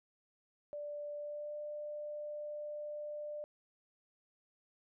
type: tone with pitch glide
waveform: sine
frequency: 587.3 to 595.2 Hz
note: D5 to D5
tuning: 0 to +23 cents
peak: -40 dBFS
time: 0.73-3.44 s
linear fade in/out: 0 ms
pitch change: +23 cents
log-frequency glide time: 1.16-1.56 s
effects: none